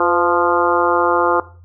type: harmonic tone with a mistuned harmonic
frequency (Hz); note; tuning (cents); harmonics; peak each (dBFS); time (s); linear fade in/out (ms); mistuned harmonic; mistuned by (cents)
174.61; F3; 0; 2 / 3 / 4 / 5 / 6 / 7 / 8; -19 / -20 / -23 / -20 / -20 / -20 / -24; 0-1.4; 2; 3; -45
effects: noise-tail reverb RT60 0.4 s tail -17 dB re dry + added 87 Hz sine -40 dBFS peak until 1.64 s